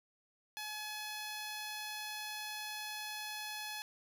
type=tone with notch filter; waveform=5% pulse; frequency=850 Hz; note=G#5; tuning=40 cents sharp; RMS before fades=-43 dBFS; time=0.57-3.82 s; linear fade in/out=0 ms; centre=8000 Hz; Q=0.95; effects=none